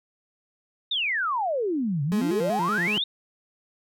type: exponential two-way sweep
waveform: sine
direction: down then up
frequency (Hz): 3777 to 135.4 to 3777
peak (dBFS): -23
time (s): 0.91-3.04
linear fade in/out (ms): 5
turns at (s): 2.03
type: tone with vibrato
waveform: 30% pulse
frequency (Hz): 191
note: G3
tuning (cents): -45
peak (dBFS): -25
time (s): 2.12-2.98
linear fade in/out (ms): 0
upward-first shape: square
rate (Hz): 5.3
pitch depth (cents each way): 170
effects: none